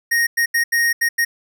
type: tone bursts at uneven times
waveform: square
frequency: 1864.7 Hz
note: A#6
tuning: in tune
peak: -15 dBFS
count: 6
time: 0.11-0.27 / 0.37-0.46 / 0.54-0.64 / 0.72-0.93 / 1.01-1.09 / 1.18-1.25 s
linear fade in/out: 10 ms
effects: none